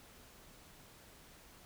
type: silence
effects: pink hiss -59 dBFS RMS until 1.65 s